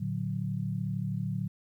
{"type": "chord", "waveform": "sine", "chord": "Bb augmented", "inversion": "none", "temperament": "equal with one note detuned", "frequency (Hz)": [113.68, 146.83, 185], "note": ["Bb2", "D3", "F#3"], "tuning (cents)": [-43, 0, 0], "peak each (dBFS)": -34, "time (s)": [0, 1.48], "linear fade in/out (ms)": 10, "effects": ["11-bit"]}